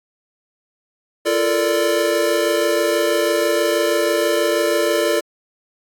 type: chord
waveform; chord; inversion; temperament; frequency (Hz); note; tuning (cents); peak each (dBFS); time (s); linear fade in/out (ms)
square; Bb major seventh; second; equal with one note detuned; 342.4 / 440 / 466.2 / 587.3; F4 / A4 / Bb4 / D5; -34 / 0 / 0 / 0; -22 / -22 / -25 / -20; 1.25-5.21; 20
effects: AAC 64 kbps